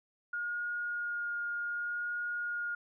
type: tone with vibrato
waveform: sine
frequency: 1427 Hz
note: F6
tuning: 37 cents sharp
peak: -33 dBFS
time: 0.33-2.75 s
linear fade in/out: 5 ms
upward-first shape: sine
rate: 0.66 Hz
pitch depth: 9 cents each way
effects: none